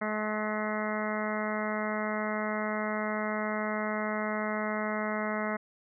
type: harmonic tone with a mistuned harmonic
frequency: 213.6 Hz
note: G#3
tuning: 49 cents sharp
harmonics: 1 / 2 / 3 / 4 / 5 / 6 / 7 / 8 / 9 / 10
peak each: -34 / -39 / -35 / -41 / -40 / -39 / -41 / -45 / -40 / -42 dBFS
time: 0.01-5.57 s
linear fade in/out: 10 ms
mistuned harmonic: 10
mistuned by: -30 cents
effects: none